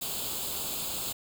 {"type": "noise with comb filter", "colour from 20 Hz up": "white", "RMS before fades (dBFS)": -34, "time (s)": [0.01, 1.13], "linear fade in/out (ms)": 10, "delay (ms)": 0.26, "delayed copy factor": 0.75, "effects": []}